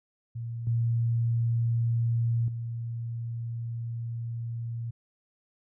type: tone with level steps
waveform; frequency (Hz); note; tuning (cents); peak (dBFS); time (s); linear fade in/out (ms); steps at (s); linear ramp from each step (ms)
sine; 116.5; A#2; -1; -32 / -23 / -31; 0.35-4.91; 10; 0.67 / 2.48; 2
effects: none